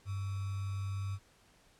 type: tone with sample-and-hold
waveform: sine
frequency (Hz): 98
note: G2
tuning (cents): 0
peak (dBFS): -34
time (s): 0.05-1.19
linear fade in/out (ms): 50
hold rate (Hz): 1225
effects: pink hiss -65 dBFS RMS until 1.79 s + low-pass 10000 Hz 12 dB/octave